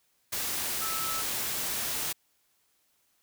sine tone in noise, 1308 Hz, E6, 14 cents flat, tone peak -35 dBFS, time 0.81-1.22 s, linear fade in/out 10 ms, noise white, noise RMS -32 dBFS, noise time 0.32-2.13 s, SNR -6 dB, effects white hiss -71 dBFS RMS until 3.22 s

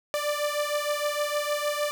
sawtooth beating tone pair, 587.3 / 593.8 Hz, D5 / D5, 0 / +19 cents, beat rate 6.5 Hz, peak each -24 / -26 dBFS, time 0.14-1.91 s, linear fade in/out 0 ms, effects none

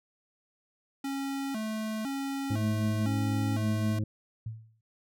square tone with vibrato, 244.4 Hz, B3, 18 cents flat, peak -32 dBFS, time 1.04-3.99 s, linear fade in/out 5 ms, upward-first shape square, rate 0.99 Hz, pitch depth 200 cents each way
harmonic tone, 106.2 Hz, G#2, 39 cents sharp, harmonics 1 / 2 / 3 / 5, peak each -28 / -35 / -38 / -48 dBFS, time 2.5-4.04 s, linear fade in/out 5 ms
sine tone with exponential decay, 111.2 Hz, A2, 19 cents sharp, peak -31 dBFS, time 4.46-4.81 s, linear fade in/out 5 ms, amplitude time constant 75 ms
effects none

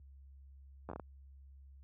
slowing click train, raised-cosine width 1 ms, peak -29 dBFS, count 6, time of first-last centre 0.89-0.997 s, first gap 10 ms, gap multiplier 1.39, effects added 68 Hz sine -49 dBFS peak until 1.83 s + high-pass 80 Hz 12 dB/octave

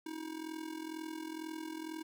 square tone with amplitude modulation, 317.9 Hz, D#4, 37 cents sharp, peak -38 dBFS, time 0.06-2.03 s, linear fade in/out 5 ms, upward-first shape sine, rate 42.1 Hz, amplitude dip 75%, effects none

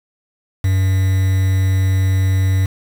triangle tone with quantisation, 95 Hz, F#2, 46 cents sharp, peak -10 dBFS, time 0.64-2.66 s, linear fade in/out 5 ms, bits 5, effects none

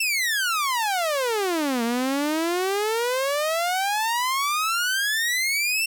sawtooth exponential two-way sweep, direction down then up, 2720 to 227.9 to 2720 Hz, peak -18 dBFS, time 0-5.86 s, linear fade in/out 5 ms, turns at 1.83 s, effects none

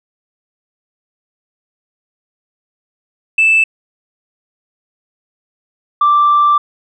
sine tone pair in turn, 2637 / 1174.6 Hz, E7 / D6, 0 / 0 cents, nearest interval octave + major second, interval 1400 cents, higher first, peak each -6 dBFS, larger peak neither, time 3.38-3.64 / 6.01-6.58 s, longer second, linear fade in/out 5 ms, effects tanh soft clip ceiling -4 dBFS

